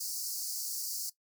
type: high-pass noise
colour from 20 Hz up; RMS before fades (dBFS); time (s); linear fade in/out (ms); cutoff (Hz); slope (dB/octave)
pink; -37; 0-1.1; 10; 4500; 96
effects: noise-tail reverb RT60 0.1 s tail -17 dB re dry

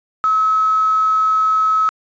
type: tone with quantisation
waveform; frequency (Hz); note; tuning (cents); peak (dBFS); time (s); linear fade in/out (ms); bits
sine; 1288; E6; -41; -12; 0.24-1.89; 0; 5
effects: resampled to 16000 Hz

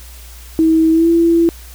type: tone with pitch glide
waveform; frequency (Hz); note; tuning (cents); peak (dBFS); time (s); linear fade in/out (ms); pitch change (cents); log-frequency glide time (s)
sine; 321.5 to 335.3; E4 to E4; -43 to +30; -8; 0.59-1.49; 0; +73; 0.91-1.09
effects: added 60 Hz sine -34 dBFS peak until 1.74 s + white hiss -40 dBFS RMS until 1.74 s

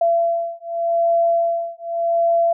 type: beating tone pair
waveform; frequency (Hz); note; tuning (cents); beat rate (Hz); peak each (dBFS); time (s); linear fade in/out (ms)
sine; 676 / 676.85; E5 / E5; +43 / +46; 0.85; -19; 0.01-2.53; 5
effects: none

